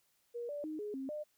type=tone with pitch steps; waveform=sine; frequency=475.5 / 582 / 309.9 / 417.3 / 267.4 / 602 Hz; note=A#4 / D5 / D#4 / G#4 / C4 / D5; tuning=+34 / -16 / -7 / +8 / +38 / +43 cents; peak=-38 dBFS; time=0.34-1.24 s; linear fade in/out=20 ms; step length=150 ms; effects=white hiss -75 dBFS RMS until 1.37 s